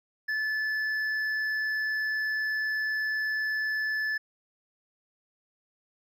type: tone with hard clipping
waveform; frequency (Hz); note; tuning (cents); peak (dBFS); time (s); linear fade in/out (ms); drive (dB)
sine; 1736; A6; -24; -28; 0.28-4.18; 10; 4
effects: none